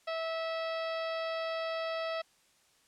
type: harmonic tone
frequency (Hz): 652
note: E5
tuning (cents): -19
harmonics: 1 / 2 / 3 / 4 / 5 / 6 / 7 / 8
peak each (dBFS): -34 / -40 / -44 / -46 / -48 / -50 / -51 / -52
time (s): 0.07-2.22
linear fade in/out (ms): 10
effects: white hiss -67 dBFS RMS until 2.87 s + low-pass 9000 Hz 12 dB/octave